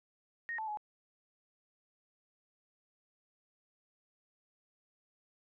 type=tone with pitch steps; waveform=sine; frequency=1860 / 877 / 843 Hz; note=A#6 / A5 / G#5; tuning=-4 / -6 / +26 cents; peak=-36 dBFS; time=0.49-0.772 s; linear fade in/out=0 ms; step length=94 ms; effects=none